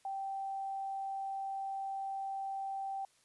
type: tone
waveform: sine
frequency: 780 Hz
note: G5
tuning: 9 cents flat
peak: -36 dBFS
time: 0.05-3.05 s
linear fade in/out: 2 ms
effects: white hiss -69 dBFS RMS until 3.24 s + resampled to 24000 Hz